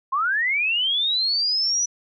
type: linear sweep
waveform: sine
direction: up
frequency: 1027 to 5950 Hz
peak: -19 dBFS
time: 0.12-1.86 s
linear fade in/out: 10 ms
effects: none